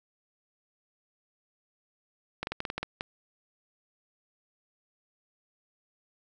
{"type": "clicks", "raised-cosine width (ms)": 0.3, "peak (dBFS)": -16, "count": 9, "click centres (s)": [2.43, 2.471, 2.52, 2.604, 2.652, 2.701, 2.78, 2.83, 3.009], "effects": []}